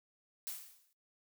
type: noise with exponential decay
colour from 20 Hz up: blue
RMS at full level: -39 dBFS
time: 0.47-0.93 s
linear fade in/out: 0 ms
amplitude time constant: 100 ms
effects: noise-tail reverb RT60 0.1 s tail -17 dB re dry